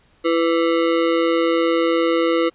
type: ring-modulated tone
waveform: square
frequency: 415.3 Hz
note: G#4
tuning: in tune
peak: -13 dBFS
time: 0.24-2.5 s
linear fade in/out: 20 ms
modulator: 81.4 Hz
effects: pink hiss -57 dBFS RMS until 2.54 s + resampled to 8000 Hz